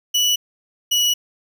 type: tone pair in turn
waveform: 30% pulse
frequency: 2951 / 2931 Hz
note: F#7 / F#7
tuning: -5 / -17 cents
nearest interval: unison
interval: 12 cents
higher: first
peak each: -12 dBFS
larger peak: neither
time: 0.14-0.36 / 0.91-1.14 s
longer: second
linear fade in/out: 10 ms
effects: none